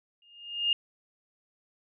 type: tone with exponential growth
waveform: sine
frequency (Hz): 2830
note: F7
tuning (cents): +22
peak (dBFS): -20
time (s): 0.22-0.73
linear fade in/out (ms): 2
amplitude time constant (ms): 110
effects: none